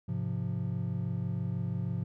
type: chord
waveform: triangle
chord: F minor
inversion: first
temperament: just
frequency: 104.77 / 130.96 / 174.61 Hz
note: Ab2 / C3 / F3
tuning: +16 / +2 / 0 cents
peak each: -33 dBFS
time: 0.08-2.04 s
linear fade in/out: 10 ms
effects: none